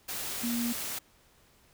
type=tone in noise; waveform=sine; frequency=236.9 Hz; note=A#3; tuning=28 cents sharp; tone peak=-29 dBFS; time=0.43-0.73 s; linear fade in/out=10 ms; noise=white; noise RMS=-36 dBFS; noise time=0.08-0.99 s; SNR=+4 dB; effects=pink hiss -63 dBFS RMS until 1.73 s